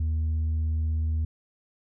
sine tone with tanh clipping, 79.1 Hz, D#2, 29 cents sharp, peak -24 dBFS, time 0-1.25 s, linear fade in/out 5 ms, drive 2 dB, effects none

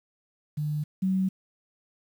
sine tone pair in turn, 150 / 188.99 Hz, D3 / F#3, +37 / +37 cents, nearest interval major third, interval 400 cents, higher second, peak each -26 / -22 dBFS, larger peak second, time 0.57-0.84 / 1.02-1.29 s, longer neither, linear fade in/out 10 ms, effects 9-bit

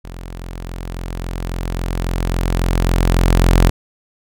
sawtooth tone with level ramp, 43.65 Hz, F1, in tune, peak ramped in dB -26 to -4 dBFS, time 0.04-3.7 s, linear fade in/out 10 ms, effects none

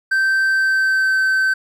triangle tone with pitch glide, 1557 to 1540.9 Hz, G6 to G6, -12 to -30 cents, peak -12 dBFS, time 0.11-1.54 s, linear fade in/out 10 ms, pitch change -18 cents, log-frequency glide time 0.46-1.19 s, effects none

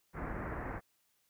pink low-pass noise, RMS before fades -40 dBFS, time 0.13-0.81 s, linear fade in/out 50 ms, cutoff 2000 Hz, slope 48 dB/octave, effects white hiss -75 dBFS RMS until 1.29 s

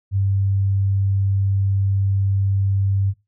sine tone, 98 Hz, G2, in tune, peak -16 dBFS, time 0.11-3.14 s, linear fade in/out 50 ms, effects noise-tail reverb RT60 0.2 s tail -17 dB re dry

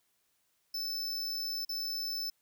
square tone with dropouts, 5274 Hz, E8, in tune, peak -34 dBFS, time 0.74-2.3 s, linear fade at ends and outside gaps 5 ms, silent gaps 1.65-1.691 s, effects white hiss -75 dBFS RMS until 2.41 s

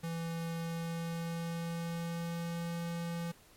square tone with pitch glide, 166.3 to 169.4 Hz, E3 to E3, +16 to +48 cents, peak -36 dBFS, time 0.03-3.32 s, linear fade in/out 10 ms, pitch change +32 cents, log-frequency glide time 0.55-2.76 s, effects pink hiss -61 dBFS RMS until 3.56 s + MP3 64 kbps

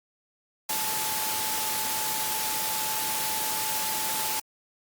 sine tone in noise, 870 Hz, A5, 20 cents flat, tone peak -34 dBFS, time 0.69-4.4 s, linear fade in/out 5 ms, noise white, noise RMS -29 dBFS, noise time 0.69-4.4 s, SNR -8 dB, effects high-pass 100 Hz 12 dB/octave + Opus 48 kbps

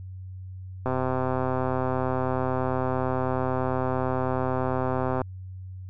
click train, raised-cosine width 1 ms, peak -13 dBFS, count 563, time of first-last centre 0.86-5.217 s, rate 129 Hz, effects added 93 Hz sine -36 dBFS peak until 5.89 s

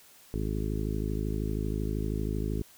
harmonic tone, 52.8 Hz, G#1, 29 cents sharp, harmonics 1 / 2 / 3 / 4 / 5 / 6 / 7 / 8, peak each -32 / -35 / -37 / -38 / -39 / -40 / -40 / -41 dBFS, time 0.34-2.62 s, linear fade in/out 0 ms, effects white hiss -56 dBFS RMS until 2.77 s

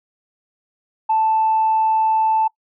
sine tone, 880 Hz, A5, in tune, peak -13 dBFS, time 1.09-2.48 s, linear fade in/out 10 ms, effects noise-tail reverb RT60 0.1 s tail -23 dB re dry + tanh soft clip ceiling -9 dBFS

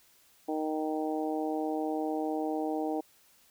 harmonic tone, 155.56 Hz, D#3, in tune, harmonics 2 / 3 / 4 / 5 / 6, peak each -32 / -36 / -38 / -36 / -48 dBFS, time 0.48-3.01 s, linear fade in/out 10 ms, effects white hiss -63 dBFS RMS until 3.5 s

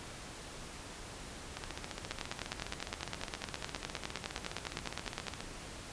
two click trains, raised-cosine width 0.2 ms, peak -18 / -22 dBFS, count 32 / 57, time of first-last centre 2.11-5.283 / 1.57-5.406 s, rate 9.77 / 14.6 Hz, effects pink hiss -47 dBFS RMS until 5.92 s + resampled to 22050 Hz

